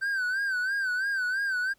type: tone with vibrato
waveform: triangle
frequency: 1546 Hz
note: G6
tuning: 24 cents flat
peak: -24 dBFS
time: 0.01-1.74 s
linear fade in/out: 20 ms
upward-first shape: sine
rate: 3 Hz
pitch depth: 93 cents each way
effects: pink hiss -67 dBFS RMS until 1.78 s